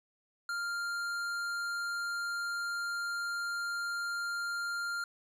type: tone with tanh clipping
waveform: sine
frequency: 1396.9 Hz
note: F6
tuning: in tune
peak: -35 dBFS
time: 0.49-5.04 s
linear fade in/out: 2 ms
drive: 14 dB
effects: none